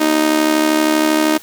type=tone with amplitude modulation; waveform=sawtooth; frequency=310.6 Hz; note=D#4; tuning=3 cents flat; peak=-5 dBFS; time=0-1.38 s; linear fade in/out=10 ms; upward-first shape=sine; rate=72.7 Hz; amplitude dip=70%; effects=white hiss -40 dBFS RMS until 1.42 s